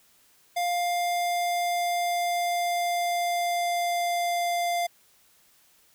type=tone with pitch glide; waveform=square; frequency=702 to 695.9 Hz; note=F5 to F5; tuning=+9 to -6 cents; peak=-25 dBFS; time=0.56-4.87 s; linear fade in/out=10 ms; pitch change=-15 cents; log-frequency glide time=0.68-4.73 s; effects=white hiss -61 dBFS RMS until 5.94 s